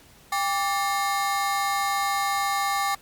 35% pulse ring-modulated tone, 980 Hz, B5, 14 cents flat, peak -18 dBFS, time 0.32-2.95 s, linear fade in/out 5 ms, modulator 183 Hz, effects pink hiss -53 dBFS RMS until 3.01 s + Opus 48 kbps

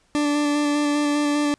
40% pulse tone with vibrato, 293.1 Hz, D4, 3 cents flat, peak -18 dBFS, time 0.15-1.54 s, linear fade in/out 0 ms, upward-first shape square, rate 5 Hz, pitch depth 11 cents each way, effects pink hiss -62 dBFS RMS until 1.58 s + resampled to 22050 Hz

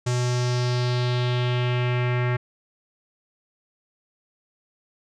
square tone with low-pass filter sweep, 123.47 Hz, B2, in tune, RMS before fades -23 dBFS, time 0.06-2.37 s, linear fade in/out 10 ms, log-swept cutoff 7100 to 2000 Hz, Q 2.6, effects none

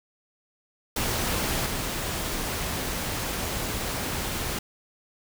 pink noise with level steps, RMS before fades -27 / -30 dBFS, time 0.96-4.59 s, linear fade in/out 5 ms, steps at 1.66 s, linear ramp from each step 2 ms, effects none

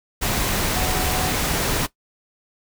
sine tone in noise, 740 Hz, F#5, in tune, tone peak -28 dBFS, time 0.75-1.32 s, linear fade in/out 20 ms, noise pink, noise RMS -22 dBFS, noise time 0.21-1.87 s, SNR -9 dB, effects noise-tail reverb RT60 0.1 s tail -17 dB re dry

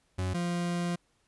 40% pulse tone pair in turn, 92.5 / 174.11 Hz, F#2 / F3, 0 / -5 cents, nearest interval major seventh, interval 1095 cents, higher second, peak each -28 dBFS, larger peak neither, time 0.18-0.34 / 0.34-0.96 s, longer second, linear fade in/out 10 ms, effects pink hiss -71 dBFS RMS until 1.27 s + resampled to 24000 Hz

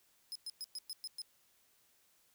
sawtooth tone bursts, 5100 Hz, D#8, 42 cents sharp, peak -38 dBFS, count 7, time 0.32-1.218 s, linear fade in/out 0 ms, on 34 ms, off 110 ms, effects white hiss -71 dBFS RMS until 2.34 s

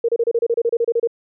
sine tone bursts, 466.2 Hz, A#4, in tune, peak -14 dBFS, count 14, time 0.04-1.074 s, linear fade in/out 5 ms, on 46 ms, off 30 ms, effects none

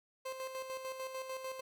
30% pulse tone with tremolo, 523.3 Hz, C5, in tune, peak -36 dBFS, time 0.25-1.61 s, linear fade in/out 10 ms, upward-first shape square, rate 6.7 Hz, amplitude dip 50%, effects none

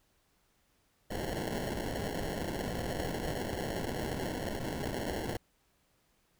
white noise with sample-and-hold, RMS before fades -36 dBFS, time 1.1-5.37 s, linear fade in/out 5 ms, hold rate 1225 Hz, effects pink hiss -72 dBFS RMS until 6.39 s

